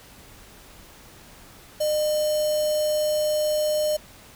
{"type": "tone with notch filter", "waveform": "square", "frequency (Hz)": 607, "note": "D#5", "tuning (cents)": -43, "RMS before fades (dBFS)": -23, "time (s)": [1.8, 3.97], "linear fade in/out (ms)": 10, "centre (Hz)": 1900, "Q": 0.72, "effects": ["pink hiss -48 dBFS RMS until 4.35 s"]}